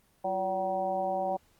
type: harmonic tone with a mistuned harmonic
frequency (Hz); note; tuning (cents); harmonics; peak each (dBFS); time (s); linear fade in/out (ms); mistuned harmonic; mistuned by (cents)
190; F#3; +46; 1 / 2 / 3 / 4 / 5; -41 / -40 / -32 / -30 / -40; 0.24-1.37; 10; 2; -130
effects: pink hiss -66 dBFS RMS until 1.59 s + Opus 24 kbps

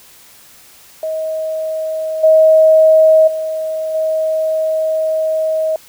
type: tone with level steps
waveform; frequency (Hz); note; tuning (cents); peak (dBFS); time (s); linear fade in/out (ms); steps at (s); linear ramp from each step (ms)
sine; 633; D#5; +30; -17 / -5 / -17 / -13; 1.03-5.76; 2; 2.23 / 3.27 / 3.94; 10
effects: white hiss -43 dBFS RMS until 5.88 s

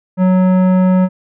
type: tone with tanh clipping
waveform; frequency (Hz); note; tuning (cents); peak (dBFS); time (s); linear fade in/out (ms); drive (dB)
sine; 185; F#3; 0; -10; 0.17-1.09; 50; 14
effects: none

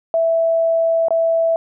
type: tone with dropouts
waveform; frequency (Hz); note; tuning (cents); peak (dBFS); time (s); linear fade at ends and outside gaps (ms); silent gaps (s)
sine; 659.3; E5; 0; -13; 0.14-1.56; 1; 1.084-1.106
effects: none

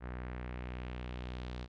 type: tone with low-pass filter sweep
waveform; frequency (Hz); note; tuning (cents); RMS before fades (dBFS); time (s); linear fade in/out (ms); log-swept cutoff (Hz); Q
sawtooth; 61.74; B1; 0; -42; 0-1.68; 50; 1700 to 4200; 1.8
effects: none

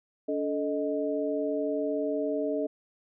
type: tone cluster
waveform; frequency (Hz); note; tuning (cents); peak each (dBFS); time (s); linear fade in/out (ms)
sine; 287 / 437.3 / 621; D4 / A4 / D#5; -40 / -11 / -3; -31; 0.28-2.67; 10
effects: none

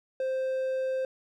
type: tone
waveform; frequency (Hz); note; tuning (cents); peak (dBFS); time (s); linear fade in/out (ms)
triangle; 523.3; C5; 0; -25; 0.2-1.05; 2
effects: none

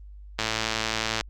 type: click train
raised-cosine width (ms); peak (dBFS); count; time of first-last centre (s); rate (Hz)
0.2; -8; 92; 0.39-1.21; 111
effects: added 50 Hz sine -41 dBFS peak until 1.29 s + Opus 32 kbps

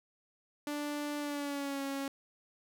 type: tone with pitch glide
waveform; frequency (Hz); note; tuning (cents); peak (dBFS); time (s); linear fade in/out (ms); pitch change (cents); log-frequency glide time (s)
sawtooth; 293.4 to 275.3; D4 to C#4; -2 to -12; -31; 0.67-2.08; 2; -110; 1.19-1.82
effects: none

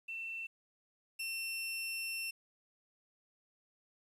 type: tone pair in turn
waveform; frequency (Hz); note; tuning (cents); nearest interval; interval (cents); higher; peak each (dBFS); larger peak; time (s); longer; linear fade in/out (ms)
sine / sawtooth; 2687 / 2700; E7 / E7; +33 / +41; unison; 8; second; -39 / -34; second; 0.08-0.47 / 1.19-2.31; second; 10
effects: resampled to 32000 Hz + 11-bit

